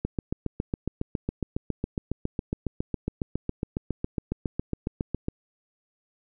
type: click train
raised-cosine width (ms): 3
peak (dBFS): -14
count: 39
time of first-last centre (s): 0.05-5.284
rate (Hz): 7.26
effects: none